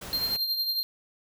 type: noise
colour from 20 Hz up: pink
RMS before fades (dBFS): -40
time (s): 0.01-0.37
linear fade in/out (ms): 10
type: tone with tremolo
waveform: square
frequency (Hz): 4186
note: C8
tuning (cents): 0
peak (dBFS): -24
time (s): 0.13-0.83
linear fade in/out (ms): 0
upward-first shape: triangle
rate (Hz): 11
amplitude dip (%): 60
effects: none

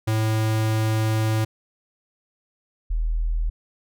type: tone pair in turn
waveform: square / sine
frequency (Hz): 109.8 / 40.31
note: A2 / E1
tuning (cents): -3 / -38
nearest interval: octave + perfect fourth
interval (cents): 1735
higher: first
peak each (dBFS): -20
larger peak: neither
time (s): 0.07-1.45 / 2.9-3.5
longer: first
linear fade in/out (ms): 10
effects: none

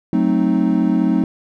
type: chord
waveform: triangle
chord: F# diminished seventh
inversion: none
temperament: equal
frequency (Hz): 185 / 220 / 261.6 / 311.1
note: F#3 / A3 / C4 / Eb4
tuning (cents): 0 / 0 / 0 / 0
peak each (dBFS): -17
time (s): 0.13-1.24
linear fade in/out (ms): 2
effects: none

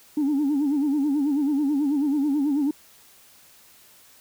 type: tone with vibrato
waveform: sine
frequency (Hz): 286.9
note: D4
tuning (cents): -40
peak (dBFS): -18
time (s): 0.17-2.71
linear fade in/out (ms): 5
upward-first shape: sine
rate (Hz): 9.2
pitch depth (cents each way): 110
effects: tanh soft clip ceiling -17 dBFS + white hiss -53 dBFS RMS until 4.2 s

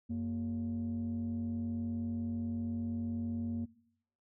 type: tone pair together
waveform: sine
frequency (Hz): 92.5 / 233.1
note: F#2 / A#3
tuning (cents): 0 / 0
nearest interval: octave + major third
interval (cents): 1600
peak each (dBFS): -38 / -33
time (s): 0.09-3.66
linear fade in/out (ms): 20
effects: noise-tail reverb RT60 0.7 s tail -21 dB re dry + tanh soft clip ceiling -30 dBFS

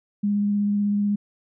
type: tone with vibrato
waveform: sine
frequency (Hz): 204.6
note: G#3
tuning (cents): -26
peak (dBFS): -19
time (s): 0.23-1.16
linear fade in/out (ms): 10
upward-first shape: sine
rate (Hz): 16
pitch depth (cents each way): 11
effects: none

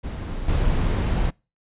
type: noise with level steps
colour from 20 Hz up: brown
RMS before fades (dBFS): -29 / -21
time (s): 0.03-1.31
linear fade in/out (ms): 20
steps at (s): 0.48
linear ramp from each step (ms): 5
effects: noise-tail reverb RT60 0.3 s tail -26 dB re dry + resampled to 8000 Hz

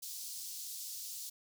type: high-pass noise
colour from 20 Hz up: pink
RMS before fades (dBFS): -44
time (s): 0.02-1.3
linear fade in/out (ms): 10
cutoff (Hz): 4600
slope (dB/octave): 24
effects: none

